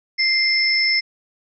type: tone pair together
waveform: sine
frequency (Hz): 2093 / 5268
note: C7 / E8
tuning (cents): 0 / -2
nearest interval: octave + major third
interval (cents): 1598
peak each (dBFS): -18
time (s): 0.18-1.01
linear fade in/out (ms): 20
effects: none